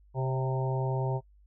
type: harmonic tone with a mistuned harmonic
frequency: 130.81 Hz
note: C3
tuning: in tune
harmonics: 1 / 3 / 4 / 5 / 6 / 7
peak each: -28 / -36 / -39 / -39 / -41 / -38 dBFS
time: 0.14-1.21 s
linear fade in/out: 50 ms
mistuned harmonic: 4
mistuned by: +35 cents
effects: noise-tail reverb RT60 0.1 s tail -24 dB re dry + added 50 Hz sine -56 dBFS peak until 1.46 s